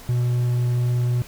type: tone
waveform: triangle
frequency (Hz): 122.2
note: B2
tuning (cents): -18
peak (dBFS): -16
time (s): 0.09-1.22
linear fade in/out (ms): 0
effects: pink hiss -43 dBFS RMS until 1.27 s